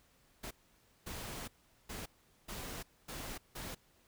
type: noise bursts at uneven times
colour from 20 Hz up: pink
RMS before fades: -44 dBFS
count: 6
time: 0.43-0.51 / 1.06-1.48 / 1.89-2.06 / 2.48-2.83 / 3.08-3.38 / 3.55-3.75 s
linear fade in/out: 10 ms
effects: pink hiss -69 dBFS RMS until 4.07 s